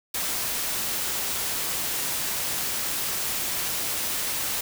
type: noise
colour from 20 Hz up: white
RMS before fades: -28 dBFS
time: 0.14-4.61 s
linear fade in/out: 5 ms
effects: none